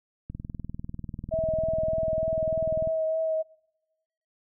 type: click train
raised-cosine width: 5 ms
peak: -23 dBFS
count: 53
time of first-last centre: 0.3-2.874 s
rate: 20.2 Hz
type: tone with vibrato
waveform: sine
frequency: 640 Hz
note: D#5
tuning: 49 cents sharp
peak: -24 dBFS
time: 1.31-3.43 s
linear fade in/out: 20 ms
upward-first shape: triangle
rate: 3.3 Hz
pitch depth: 19 cents each way
effects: noise-tail reverb RT60 1.0 s tail -24 dB re dry